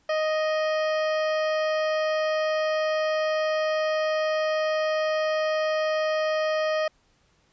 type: harmonic tone with a mistuned harmonic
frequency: 622.3 Hz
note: D#5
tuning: in tune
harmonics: 1 / 2 / 3 / 4 / 5 / 7 / 8 / 9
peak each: -23 / -32 / -33 / -39 / -40 / -45 / -44 / -48 dBFS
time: 0.09-6.88 s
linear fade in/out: 5 ms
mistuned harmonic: 5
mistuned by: +23 cents
effects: pink hiss -65 dBFS RMS until 7.52 s + resampled to 16000 Hz